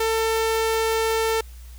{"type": "tone", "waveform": "sawtooth", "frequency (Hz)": 447.3, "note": "A4", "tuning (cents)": 28, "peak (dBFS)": -16, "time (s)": [0, 1.41], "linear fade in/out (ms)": 5, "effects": ["added 60 Hz sine -38 dBFS peak until 1.78 s", "white hiss -52 dBFS RMS until 1.78 s"]}